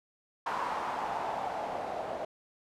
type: noise with low-pass filter sweep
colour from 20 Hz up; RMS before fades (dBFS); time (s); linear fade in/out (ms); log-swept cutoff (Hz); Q
blue; -35; 0.46-2.25; 5; 1000 to 640; 3.6
effects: none